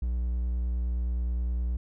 triangle tone with vibrato, 60.2 Hz, B1, 44 cents flat, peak -24 dBFS, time 0.02-1.77 s, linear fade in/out 5 ms, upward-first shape sine, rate 9.6 Hz, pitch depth 18 cents each way, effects none

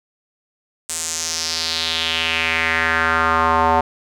square tone with band-pass filter sweep, 81.6 Hz, E2, 17 cents flat, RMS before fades -19 dBFS, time 0.89-3.81 s, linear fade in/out 5 ms, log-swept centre 8200 to 850 Hz, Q 3.2, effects none

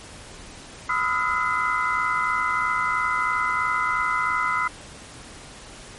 sine tone cluster, 1004 / 1244 / 1307 / 1417 / 2038 Hz, B5 / D#6 / E6 / F6 / C7, +28 / -1 / -15 / +25 / -46 cents, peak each -27 dBFS, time 0.89-4.68 s, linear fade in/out 5 ms, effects pink hiss -42 dBFS RMS until 5.98 s + MP3 48 kbps

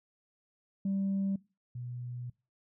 sine tone pair in turn, 195.3 / 122.53 Hz, G3 / B2, -6 / -13 cents, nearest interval minor sixth, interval 807 cents, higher first, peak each -27 / -37 dBFS, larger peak first, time 0.85-1.36 / 1.75-2.3 s, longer second, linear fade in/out 5 ms, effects noise-tail reverb RT60 0.3 s tail -23 dB re dry + tanh soft clip ceiling -26 dBFS

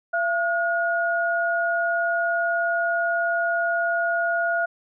sine tone pair together, 679.6 / 1440 Hz, F5 / F#6, -47 / -47 cents, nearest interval octave + minor second, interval 1300 cents, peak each -23 dBFS, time 0.13-4.66 s, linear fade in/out 10 ms, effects none

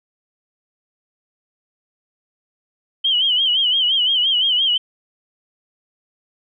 sine tone with vibrato, 3074 Hz, G7, 35 cents flat, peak -14 dBFS, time 3.04-4.78 s, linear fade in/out 10 ms, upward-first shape sine, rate 5.8 Hz, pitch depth 100 cents each way, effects none

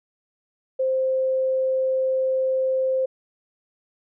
sine tone, 523.3 Hz, C5, in tune, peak -19 dBFS, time 0.79-3.06 s, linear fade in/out 10 ms, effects none

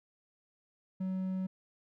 triangle tone, 187.6 Hz, F#3, 24 cents sharp, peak -30 dBFS, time 1-1.47 s, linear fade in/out 10 ms, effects none

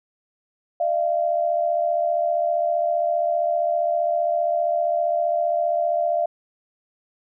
sine tone pair together, 607.8 / 683 Hz, D#5 / F5, -41 / -39 cents, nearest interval major second, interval 202 cents, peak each -24 / -20 dBFS, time 0.8-6.26 s, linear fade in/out 5 ms, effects none

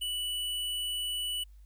square tone, 2960 Hz, F#7, in tune, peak -32 dBFS, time 0.01-1.44 s, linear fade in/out 10 ms, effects added 50 Hz sine -50 dBFS peak until 1.65 s + white hiss -74 dBFS RMS until 1.65 s

